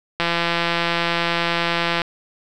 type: click train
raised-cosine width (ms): 0.3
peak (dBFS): -4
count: 310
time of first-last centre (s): 0.2-2.018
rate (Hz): 170
effects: none